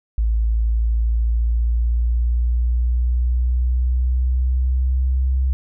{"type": "linear sweep", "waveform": "sine", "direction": "up", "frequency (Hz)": [55, 65.41], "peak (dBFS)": -15, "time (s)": [0.18, 5.53], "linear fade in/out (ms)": 0, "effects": []}